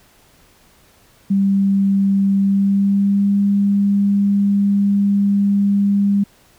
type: tone with pitch glide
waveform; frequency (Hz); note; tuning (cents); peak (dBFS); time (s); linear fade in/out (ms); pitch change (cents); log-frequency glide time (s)
sine; 196.5 to 200.6; G3 to G3; +4 to +40; -12; 1.3-6.24; 10; +36; 2.39-3.38
effects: pink hiss -52 dBFS RMS until 6.58 s